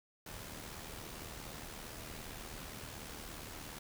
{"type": "noise with amplitude modulation", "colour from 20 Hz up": "pink", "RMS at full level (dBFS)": -45, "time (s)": [0.26, 3.79], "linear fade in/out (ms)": 5, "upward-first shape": "sine", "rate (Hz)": 77.3, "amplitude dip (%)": 50, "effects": []}